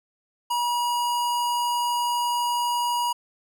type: tone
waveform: square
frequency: 962 Hz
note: B5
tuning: 46 cents flat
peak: -23 dBFS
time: 0.5-3.13 s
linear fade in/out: 10 ms
effects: none